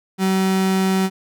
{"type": "tone", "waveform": "35% pulse", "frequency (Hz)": 190, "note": "F#3", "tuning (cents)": 46, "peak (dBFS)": -14, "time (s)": [0.18, 1.1], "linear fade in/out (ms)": 50, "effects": []}